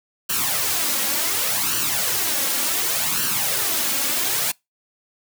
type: noise with flanger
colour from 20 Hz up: white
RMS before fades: -22 dBFS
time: 0.29-4.52 s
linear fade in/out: 10 ms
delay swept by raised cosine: 0.68 to 3.68 ms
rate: 0.68 Hz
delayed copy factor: +0.65
effects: noise-tail reverb RT60 0.2 s tail -25 dB re dry + high-pass 100 Hz 12 dB/octave